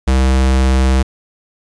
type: tone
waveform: square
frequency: 65.41 Hz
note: C2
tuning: in tune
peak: -10 dBFS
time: 0.07-1.03 s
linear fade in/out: 10 ms
effects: resampled to 22050 Hz + 8-bit